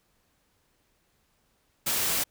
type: noise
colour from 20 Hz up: white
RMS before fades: -27 dBFS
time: 1.86-2.24 s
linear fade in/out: 10 ms
effects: pink hiss -70 dBFS RMS until 2.3 s